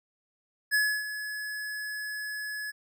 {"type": "tone with ADSR envelope", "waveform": "square", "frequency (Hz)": 1700, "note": "G#6", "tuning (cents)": 40, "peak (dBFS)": -22, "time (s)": [0.71, 2.72], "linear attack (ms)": 33, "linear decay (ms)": 290, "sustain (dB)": -12, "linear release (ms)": 24, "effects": []}